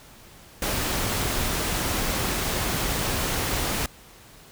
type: noise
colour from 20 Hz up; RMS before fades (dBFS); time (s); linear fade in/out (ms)
pink; -26; 0.62-3.86; 2
effects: pink hiss -49 dBFS RMS until 4.51 s